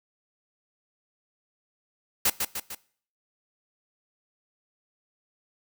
white noise with echo, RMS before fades -22 dBFS, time 2.25-2.3 s, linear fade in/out 5 ms, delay 150 ms, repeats 3, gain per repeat -5 dB, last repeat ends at 2.75 s, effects noise-tail reverb RT60 0.5 s tail -20 dB re dry

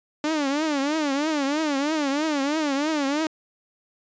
sawtooth tone with vibrato, 293.7 Hz, D4, in tune, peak -18 dBFS, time 0.24-3.27 s, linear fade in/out 2 ms, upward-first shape triangle, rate 3.1 Hz, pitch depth 170 cents each way, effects resampled to 16000 Hz

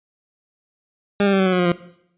20% pulse tone with pitch steps, 202.1 / 197.83 / 193.64 / 189.55 / 185.54 / 181.62 / 177.78 / 174.02 Hz, G#3 / G3 / G3 / F#3 / F#3 / F#3 / F3 / F3, -47 / +16 / -21 / +42 / +5 / -32 / +31 / -6 cents, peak -10 dBFS, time 1.2-1.72 s, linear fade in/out 2 ms, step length 65 ms, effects noise-tail reverb RT60 0.7 s tail -17 dB re dry + resampled to 8000 Hz

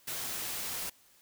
white noise, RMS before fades -37 dBFS, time 0.07-0.9 s, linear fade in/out 10 ms, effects white hiss -63 dBFS RMS until 1.21 s

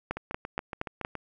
two click trains, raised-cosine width 0.5 ms, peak -15 / -20 dBFS, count 5 / 8, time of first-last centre 0.11-1.049 / 0.17-1.153 s, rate 4.26 / 7.12 Hz, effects none

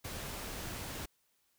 pink noise, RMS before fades -42 dBFS, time 0.04-1.06 s, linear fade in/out 10 ms, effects white hiss -75 dBFS RMS until 1.58 s

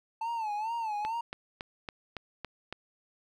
triangle tone with vibrato, 880 Hz, A5, in tune, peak -29 dBFS, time 0.21-1.21 s, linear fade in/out 5 ms, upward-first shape sine, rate 2.3 Hz, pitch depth 110 cents each way
click train, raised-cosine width 0.3 ms, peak -21 dBFS, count 7, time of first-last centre 1.05-2.726 s, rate 3.58 Hz
effects none

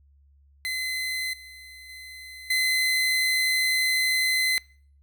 30% pulse tone with level steps, 2043 Hz, C7, 42 cents flat, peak -24 / -40 / -37 / -18 dBFS, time 0.65-4.58 s, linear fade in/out 0 ms, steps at 1.33 / 1.89 / 2.5 s, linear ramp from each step 5 ms, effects noise-tail reverb RT60 0.5 s tail -24 dB re dry + added 70 Hz sine -55 dBFS peak until 5.02 s

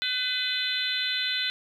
harmonic tone, 504 Hz, B4, 35 cents sharp, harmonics 3 / 4 / 5 / 6 / 7 / 8, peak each -33 / -35 / -36 / -34 / -30 / -31 dBFS, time 0.02-1.5 s, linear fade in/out 0 ms, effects 9-bit

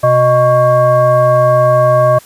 sine tone with frequency modulation, 619 Hz, D#5, 9 cents flat, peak -6 dBFS, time 0.03-2.19 s, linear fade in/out 10 ms, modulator 492 Hz, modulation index 0.9, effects white hiss -40 dBFS RMS until 2.25 s + resampled to 32000 Hz

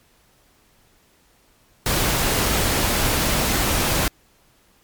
pink noise, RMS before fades -20 dBFS, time 1.86-4.08 s, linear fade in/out 2 ms, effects pink hiss -58 dBFS RMS until 4.83 s + MP3 96 kbps

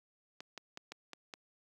clicks, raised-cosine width 0.2 ms, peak -27 dBFS, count 6, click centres 0.405 / 0.577 / 0.774 / 0.92 / 1.133 / 1.338 s, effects high-pass 200 Hz 12 dB/octave + 11-bit

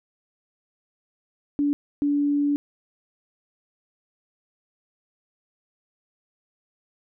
sine tone bursts at uneven times, 288.3 Hz, D4, 32 cents flat, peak -19 dBFS, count 2, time 1.59-1.73 / 2.02-2.56 s, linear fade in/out 0 ms, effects none

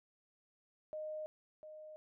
sine tone with echo, 617 Hz, D#5, 15 cents flat, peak -40 dBFS, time 0.93-1.26 s, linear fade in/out 0 ms, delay 700 ms, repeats 1, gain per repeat -9 dB, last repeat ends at 1.96 s, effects none

